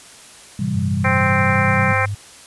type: chord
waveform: sine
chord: A minor seventh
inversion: none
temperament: equal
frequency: 110 / 130.81 / 164.81 / 196 Hz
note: A2 / C3 / E3 / G3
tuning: 0 / 0 / 0 / 0 cents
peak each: -27 / -24 / -25 / -22 dBFS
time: 0.59-1.93 s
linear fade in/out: 5 ms
type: tone with pitch glide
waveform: sine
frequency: 96.8 to 101.61 Hz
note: G2 to G#2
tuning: -21 to -37 cents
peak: -21 dBFS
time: 0.74-2.15 s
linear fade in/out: 10 ms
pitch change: +84 cents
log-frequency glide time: 1.13-1.83 s
type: harmonic tone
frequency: 261.6 Hz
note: C4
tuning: in tune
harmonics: 2 / 3 / 4 / 5 / 6 / 7 / 8 / 9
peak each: -24 / -24 / -24 / -24 / -24 / -24 / -24 / -24 dBFS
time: 1.04-2.06 s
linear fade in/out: 10 ms
effects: white hiss -42 dBFS RMS until 2.46 s + resampled to 24000 Hz